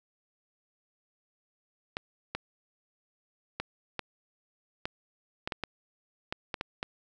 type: clicks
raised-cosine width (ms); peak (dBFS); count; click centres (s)
0.3; -16; 12; 1.969 / 2.35 / 3.6 / 3.993 / 4.855 / 5.475 / 5.522 / 5.637 / 6.325 / 6.542 / 6.611 / 6.829
effects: none